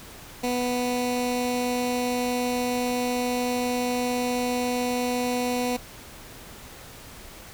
15% pulse tone with notch filter, 246.9 Hz, B3, in tune, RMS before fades -26 dBFS, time 0.43-5.77 s, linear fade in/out 10 ms, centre 1300 Hz, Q 1.4, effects pink hiss -44 dBFS RMS until 7.53 s

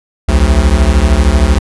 square beating tone pair, 60.3 / 73.3 Hz, B1 / D2, -41 / -3 cents, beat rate 13 Hz, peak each -10 dBFS, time 0.28-1.59 s, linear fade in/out 10 ms, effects resampled to 24000 Hz

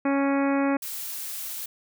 harmonic tone, 277.2 Hz, C#4, in tune, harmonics 1 / 2 / 3 / 4 / 5 / 6 / 7 / 8 / 9, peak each -22 / -28 / -32 / -34 / -36 / -38 / -39 / -40 / -41 dBFS, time 0.05-0.77 s, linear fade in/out 5 ms
blue noise, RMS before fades -34 dBFS, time 0.82-1.66 s, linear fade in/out 5 ms
effects none

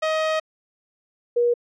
sawtooth / sine tone pair in turn, 630 / 479 Hz, D#5 / A#4, +21 / +47 cents, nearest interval perfect fourth, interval 474 cents, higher first, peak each -16 dBFS, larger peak neither, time 0.02-0.4 / 1.36-1.54 s, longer first, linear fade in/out 10 ms, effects low-pass 4000 Hz 12 dB/octave

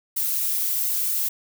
violet noise with flanger, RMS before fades -24 dBFS, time 0.16-1.29 s, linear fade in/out 10 ms, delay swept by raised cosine 1.2 to 5.6 ms, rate 1.4 Hz, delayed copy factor -0.7, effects none

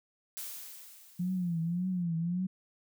blue noise with exponential decay, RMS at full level -39 dBFS, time 0.37-2.03 s, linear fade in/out 0 ms, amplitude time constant 360 ms
sine tone with vibrato, 174.61 Hz, F3, in tune, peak -29 dBFS, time 1.19-2.47 s, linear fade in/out 10 ms, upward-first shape triangle, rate 1.8 Hz, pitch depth 130 cents each way
effects none

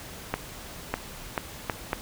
accelerating click train, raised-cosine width 0.5 ms, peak -10 dBFS, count 5, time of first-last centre 0.34-1.931 s, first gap 600 ms, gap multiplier 0.73, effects pink hiss -42 dBFS RMS until 2.01 s

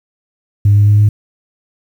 sine tone with pitch steps, 101.9 / 102.85 / 103.8 / 104.76 Hz, G#2 / G#2 / G#2 / G#2, -32 / -16 / 0 / +16 cents, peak -4 dBFS, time 0.65-1.09 s, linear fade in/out 5 ms, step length 110 ms, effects tanh soft clip ceiling -2 dBFS + 7-bit

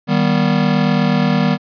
square chord, Eb augmented, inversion none, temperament just, 155.56 / 194.45 / 243.1 Hz, Eb3 / G3 / B3, 0 / -14 / -27 cents, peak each -18 / -17 / -18 dBFS, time 0.07-1.58 s, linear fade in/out 50 ms, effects resampled to 11025 Hz

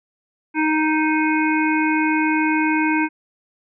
harmonic tone, 311.2 Hz, D#4, in tune, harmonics 1 / 3 / 5 / 7 / 8, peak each -18 / -23 / -25 / -26 / -27 dBFS, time 0.54-3.09 s, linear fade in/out 50 ms, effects none

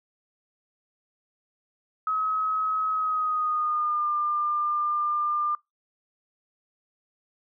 sine tone with pitch glide, 1277 to 1198.4 Hz, D#6 to D6, +45 to +35 cents, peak -23 dBFS, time 2.07-5.55 s, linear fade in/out 2 ms, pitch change -110 cents, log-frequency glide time 2.91-4.09 s, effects noise-tail reverb RT60 0.2 s tail -26 dB re dry

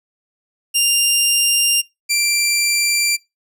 15% pulse tone pair in turn, 2794 / 2358 Hz, F7 / D7, 0 / +6 cents, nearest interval minor third, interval 294 cents, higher first, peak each -6 / -8 dBFS, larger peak first, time 0.74-1.82 / 2.09-3.17 s, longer neither, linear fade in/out 20 ms, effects noise-tail reverb RT60 0.2 s tail -22 dB re dry

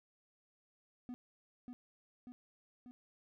triangle tone with echo, 246.9 Hz, B3, in tune, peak -40 dBFS, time 1.09-1.14 s, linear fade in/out 0 ms, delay 590 ms, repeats 3, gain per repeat -3 dB, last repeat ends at 2.91 s, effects none

